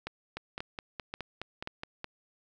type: two click trains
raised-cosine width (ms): 0.3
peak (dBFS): -21 / -20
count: 9 / 4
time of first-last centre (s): 0.37-2.044 / 0.07-1.674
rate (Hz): 4.78 / 1.87
effects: none